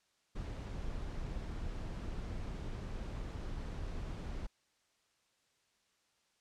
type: noise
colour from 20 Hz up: brown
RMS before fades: -41 dBFS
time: 0.35-4.47 s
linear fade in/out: 10 ms
effects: white hiss -75 dBFS RMS until 6.4 s + low-pass 7000 Hz 12 dB/octave